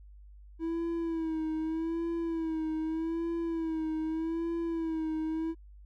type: tone with vibrato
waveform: triangle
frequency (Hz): 325.2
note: E4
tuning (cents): -23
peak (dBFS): -28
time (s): 0.59-5.55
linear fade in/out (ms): 50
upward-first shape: sine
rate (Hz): 0.82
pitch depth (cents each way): 57
effects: added 50 Hz sine -49 dBFS peak until 5.85 s